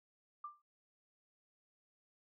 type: tone with exponential decay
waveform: sine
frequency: 1186 Hz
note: D6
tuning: 17 cents sharp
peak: -40 dBFS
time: 0.44-0.62 s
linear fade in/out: 5 ms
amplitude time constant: 39 ms
effects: none